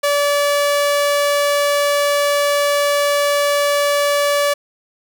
sawtooth tone, 576 Hz, D5, 34 cents flat, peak -10 dBFS, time 0.03-4.54 s, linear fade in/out 10 ms, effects none

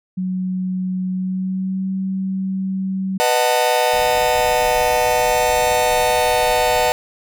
sine tone with pitch glide, 185 to 190.42 Hz, F#3 to G3, 0 to -50 cents, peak -19 dBFS, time 0.17-3.18 s, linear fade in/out 10 ms, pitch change +50 cents, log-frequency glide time 1.1-1.91 s
45% pulse chord, B dominant seventh, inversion none, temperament just, 493.9 / 617.4 / 740.8 / 889 Hz, B4 / D#5 / F#5 / A5, 0 / -14 / +2 / +18 cents, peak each -20 dBFS, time 3.2-6.92 s, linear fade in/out 0 ms
brown noise, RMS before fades -34 dBFS, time 3.93-6.92 s, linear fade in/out 0 ms
effects none

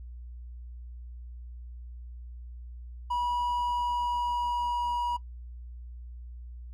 triangle tone with pitch glide, 971 to 963.7 Hz, B5 to B5, -30 to -43 cents, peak -25 dBFS, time 3.1-5.17 s, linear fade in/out 10 ms, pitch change -13 cents, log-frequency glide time 3.5-4.85 s, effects noise-tail reverb RT60 0.1 s tail -20 dB re dry + added 60 Hz sine -40 dBFS peak until 6.73 s

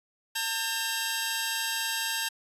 15% pulse tone cluster, 900 / 1599 / 2676 / 2794 / 3848 Hz, A5 / G6 / E7 / F7 / B7, +39 / +34 / +25 / 0 / -46 cents, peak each -29 / -25 / -32 / -31 / -28 dBFS, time 0.35-2.29 s, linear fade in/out 10 ms, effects resampled to 32000 Hz

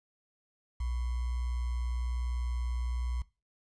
sine tone with sample-and-hold, 60.6 Hz, B1, 32 cents flat, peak -30 dBFS, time 0.8-3.22 s, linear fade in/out 5 ms, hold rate 1050 Hz, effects noise-tail reverb RT60 0.3 s tail -20 dB re dry + resampled to 22050 Hz

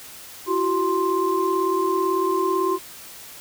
sine tone cluster, 339.4 / 377.4 / 1048 Hz, F4 / F#4 / C6, -49 / +34 / +2 cents, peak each -25 / -22 / -23 dBFS, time 0.46-2.79 s, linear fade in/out 50 ms, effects white hiss -41 dBFS RMS until 3.4 s

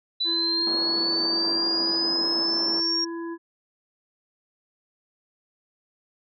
sine linear sweep, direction up, 3965 to 5588 Hz, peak -22 dBFS, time 0.2-3.05 s, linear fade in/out 10 ms
harmonic tone, 334.8 Hz, E4, 27 cents sharp, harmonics 1 / 3 / 5, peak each -30 / -40 / -44 dBFS, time 0.24-3.38 s, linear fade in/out 50 ms
pink band-pass noise, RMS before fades -37 dBFS, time 0.67-2.8 s, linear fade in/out 0 ms, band 220 to 1200 Hz, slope 24 dB/octave
effects none

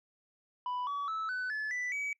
sine tone with pitch steps, 991 / 1138.4 / 1307.6 / 1502.1 / 1725.4 / 1982 / 2277 Hz, B5 / C#6 / E6 / F#6 / A6 / B6 / C#7, +6 / +46 / -14 / +26 / -34 / +6 / +46 cents, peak -30 dBFS, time 0.66-2.13 s, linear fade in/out 2 ms, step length 210 ms, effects noise-tail reverb RT60 0.1 s tail -25 dB re dry + tanh soft clip ceiling -32 dBFS

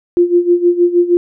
sine tone with tremolo, 350 Hz, F4, 4 cents sharp, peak -5 dBFS, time 0.17-1.17 s, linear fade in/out 0 ms, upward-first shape sine, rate 6.4 Hz, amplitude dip 80%, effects none

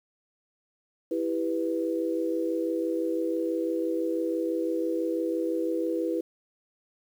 sine chord, E minor, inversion none, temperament just, 329.6 / 395.6 / 494.4 Hz, E4 / G4 / B4, 0 / +16 / +2 cents, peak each -28 / -33 / -30 dBFS, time 1.11-6.21 s, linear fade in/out 5 ms, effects 9-bit

